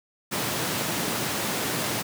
pink high-pass noise, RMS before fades -28 dBFS, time 0.31-2.03 s, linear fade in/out 20 ms, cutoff 120 Hz, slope 24 dB/octave, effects none

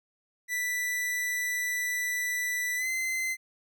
45% pulse tone with pitch glide, 1975.5 to 2061 Hz, B6 to C7, 0 to -27 cents, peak -28 dBFS, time 0.48-3.37 s, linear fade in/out 50 ms, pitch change +73 cents, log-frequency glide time 2.76-2.88 s, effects none

